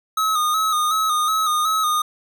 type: tone with vibrato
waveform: square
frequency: 1256 Hz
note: D#6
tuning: 16 cents sharp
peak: -18 dBFS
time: 0.17-2.02 s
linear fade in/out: 5 ms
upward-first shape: square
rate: 2.7 Hz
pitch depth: 40 cents each way
effects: none